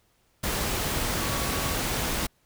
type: tone in noise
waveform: sine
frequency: 1129 Hz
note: C#6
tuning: 31 cents sharp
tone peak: -37 dBFS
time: 1.21-1.75 s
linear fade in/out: 10 ms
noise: pink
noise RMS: -28 dBFS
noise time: 0.43-2.27 s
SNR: -12 dB
effects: pink hiss -67 dBFS RMS until 2.45 s